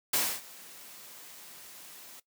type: noise with ADSR envelope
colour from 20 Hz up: white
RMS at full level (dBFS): -26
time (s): 0.13-2.2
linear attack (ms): 6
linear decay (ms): 270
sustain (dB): -23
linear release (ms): 7
effects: noise-tail reverb RT60 0.1 s tail -17 dB re dry + high-pass 150 Hz 12 dB/octave